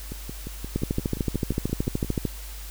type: two click trains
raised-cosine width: 3 ms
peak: -21 / -11 dBFS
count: 12 / 21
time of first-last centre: 0.12-2.046 / 0.76-2.253 s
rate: 5.71 / 13.4 Hz
effects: added 50 Hz sine -36 dBFS peak until 2.7 s + white hiss -43 dBFS RMS until 2.7 s